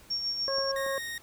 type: tone with tremolo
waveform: sine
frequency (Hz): 5520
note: F8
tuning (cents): -21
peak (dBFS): -27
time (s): 0.1-0.72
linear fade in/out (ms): 10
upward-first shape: sine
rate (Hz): 6.8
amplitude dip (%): 45
type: harmonic tone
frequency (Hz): 544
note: C#5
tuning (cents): -33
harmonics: 1 / 2 / 3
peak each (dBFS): -30 / -36 / -40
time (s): 0.48-0.98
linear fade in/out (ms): 0
type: clicks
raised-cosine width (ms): 1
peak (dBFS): -30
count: 2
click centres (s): 0.584 / 0.864
type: tone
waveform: sawtooth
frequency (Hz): 1863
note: A#6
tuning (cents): -2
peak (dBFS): -31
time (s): 0.76-1.18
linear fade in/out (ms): 2
effects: pink hiss -55 dBFS RMS until 1.22 s